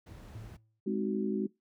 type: noise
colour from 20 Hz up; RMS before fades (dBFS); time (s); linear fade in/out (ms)
brown; -45; 0.06-0.57; 10
type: tone with exponential decay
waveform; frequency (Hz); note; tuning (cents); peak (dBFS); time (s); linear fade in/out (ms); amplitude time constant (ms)
triangle; 110; A2; 0; -37; 0.35-0.8; 5; 96
type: chord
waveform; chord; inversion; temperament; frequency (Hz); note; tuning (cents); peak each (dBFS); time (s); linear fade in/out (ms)
sine; Ab dominant seventh; none; just; 207.7 / 259.6 / 311.5 / 373.8; Ab3 / C4 / Eb4 / Gb4; 0 / -13 / +2 / +18; -32 / -38 / -38 / -34; 0.86-1.47; 10
effects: noise-tail reverb RT60 0.2 s tail -22 dB re dry + high-pass 60 Hz 12 dB/octave